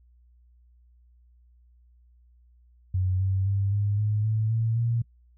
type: tone with pitch steps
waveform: sine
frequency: 92.5 / 95.65 / 98.91 / 102.28 / 105.76 / 109.37 / 113.09 / 116.95 Hz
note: F#2 / G2 / G2 / G#2 / G#2 / A2 / A2 / A#2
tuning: 0 / -42 / +16 / -26 / +32 / -10 / +48 / +6 cents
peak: -22 dBFS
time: 2.94-5.02 s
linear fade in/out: 5 ms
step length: 260 ms
effects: noise-tail reverb RT60 0.1 s tail -25 dB re dry + added 60 Hz sine -55 dBFS peak until 5.37 s